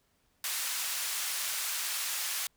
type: band-pass noise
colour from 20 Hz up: white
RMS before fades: -34 dBFS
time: 0.44-2.47 s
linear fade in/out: 2 ms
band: 1100 to 13000 Hz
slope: 12 dB/octave
effects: pink hiss -72 dBFS RMS until 2.56 s